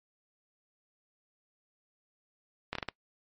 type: slowing click train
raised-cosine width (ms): 0.3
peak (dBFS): -17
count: 5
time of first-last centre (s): 2.73-2.887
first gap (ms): 23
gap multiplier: 1.37
effects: noise-tail reverb RT60 0.1 s tail -23 dB re dry + MP3 32 kbps